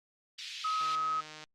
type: band-pass noise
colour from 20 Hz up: white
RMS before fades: -43 dBFS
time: 0.38-0.96 s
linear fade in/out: 10 ms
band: 2300 to 4600 Hz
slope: 24 dB/octave
type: tone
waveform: sine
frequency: 1272 Hz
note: D#6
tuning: 38 cents sharp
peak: -29 dBFS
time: 0.64-1.21 s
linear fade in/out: 10 ms
type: click train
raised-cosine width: 0.2 ms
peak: -29 dBFS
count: 98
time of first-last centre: 0.81-1.44 s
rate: 154 Hz
effects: Opus 24 kbps